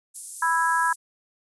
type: high-pass noise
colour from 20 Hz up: pink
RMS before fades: -34 dBFS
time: 0.14-0.96 s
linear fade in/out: 20 ms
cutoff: 8500 Hz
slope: 24 dB/octave
type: harmonic tone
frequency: 329.6 Hz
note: E4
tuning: in tune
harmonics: 3 / 4 / 5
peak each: -22 / -27 / -24 dBFS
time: 0.42-0.93 s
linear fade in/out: 5 ms
effects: resampled to 24000 Hz